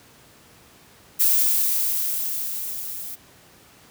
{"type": "noise with level ramp", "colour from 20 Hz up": "violet", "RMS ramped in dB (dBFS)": [-17, -34], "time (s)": [1.19, 3.16], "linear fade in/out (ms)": 20, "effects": ["pink hiss -51 dBFS RMS until 3.9 s", "high-pass 80 Hz 12 dB/octave"]}